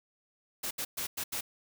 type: noise bursts at uneven times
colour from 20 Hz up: white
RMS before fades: -35 dBFS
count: 5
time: 0.63-0.71 / 0.78-0.85 / 0.97-1.07 / 1.17-1.24 / 1.32-1.41 s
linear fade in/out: 10 ms
effects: none